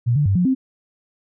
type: tone with pitch steps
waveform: sine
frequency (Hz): 119.5 / 146.7 / 98 / 178.5 / 262.3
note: A#2 / D3 / G2 / F3 / C4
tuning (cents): +43 / -2 / 0 / +38 / +4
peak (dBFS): -14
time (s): 0.06-0.55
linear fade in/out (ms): 20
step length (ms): 98
effects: none